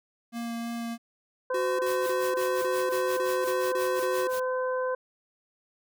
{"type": "tone with vibrato", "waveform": "square", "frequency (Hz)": 233.1, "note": "A#3", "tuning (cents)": 0, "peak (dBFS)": -32, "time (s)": [0.32, 0.98], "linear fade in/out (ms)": 50, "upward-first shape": "sine", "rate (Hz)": 3.1, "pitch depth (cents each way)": 8}
{"type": "harmonic tone", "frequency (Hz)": 511, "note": "C5", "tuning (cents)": -41, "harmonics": [1, 2, 3], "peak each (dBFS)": [-27, -33, -37], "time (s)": [1.5, 4.95], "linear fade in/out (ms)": 5}
{"type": "tone bursts", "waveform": "square", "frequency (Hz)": 370, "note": "F#4", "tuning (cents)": 0, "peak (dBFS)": -30, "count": 10, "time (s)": [1.54, 4.274], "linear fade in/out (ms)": 5, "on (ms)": 250, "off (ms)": 26}
{"type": "noise with tremolo", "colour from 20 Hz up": "white", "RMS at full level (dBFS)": -39, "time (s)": [1.86, 4.4], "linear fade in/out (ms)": 5, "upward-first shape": "sine", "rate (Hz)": 5.7, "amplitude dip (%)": 100}
{"effects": []}